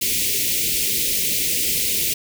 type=band-stop noise; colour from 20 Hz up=white; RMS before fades=-21 dBFS; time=0.01-2.14 s; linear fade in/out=10 ms; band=500 to 2100 Hz; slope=48 dB/octave; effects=none